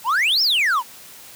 triangle exponential two-way sweep, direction up then down, 828 to 5580 to 891 Hz, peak -14 dBFS, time 0.04-0.83 s, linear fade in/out 50 ms, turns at 0.42 s, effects white hiss -42 dBFS RMS until 1.35 s + high-pass 60 Hz 12 dB/octave

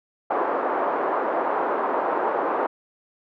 white band-pass noise, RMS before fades -24 dBFS, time 0.3-2.67 s, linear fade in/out 10 ms, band 330 to 1100 Hz, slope 24 dB/octave, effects none

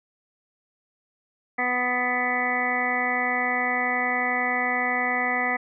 harmonic tone, 248.3 Hz, B3, 9 cents sharp, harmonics 1 / 2 / 3 / 4 / 5 / 7 / 8 / 9, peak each -33 / -34 / -28 / -36 / -32 / -34 / -25 / -34 dBFS, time 1.58-5.57 s, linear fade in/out 10 ms, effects none

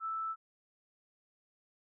sine tone, 1318.5 Hz, E6, in tune, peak -34 dBFS, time 0-0.36 s, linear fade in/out 50 ms, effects none

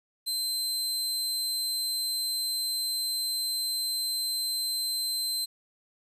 sawtooth tone, 4100 Hz, C8, 36 cents flat, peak -25 dBFS, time 0.26-5.46 s, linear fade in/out 20 ms, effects resampled to 32000 Hz + 10-bit

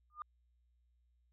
sine tone with exponential growth, 1211 Hz, D#6, 47 cents flat, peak -36 dBFS, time 0.1-0.22 s, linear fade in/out 1 ms, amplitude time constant 24 ms, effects tanh soft clip ceiling -32 dBFS + added 60 Hz sine -70 dBFS peak until 1.32 s

